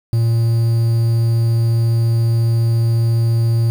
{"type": "tone with quantisation", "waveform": "triangle", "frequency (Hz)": 115.2, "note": "A#2", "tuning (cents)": -20, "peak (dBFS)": -10, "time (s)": [0.13, 3.7], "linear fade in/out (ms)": 0, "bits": 6, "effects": []}